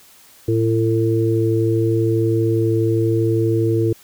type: harmonic tone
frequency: 112.4 Hz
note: A2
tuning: 37 cents sharp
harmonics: 1 / 3 / 4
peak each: -18 / -18 / -21 dBFS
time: 0.48-3.93 s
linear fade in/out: 5 ms
effects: white hiss -48 dBFS RMS until 4.03 s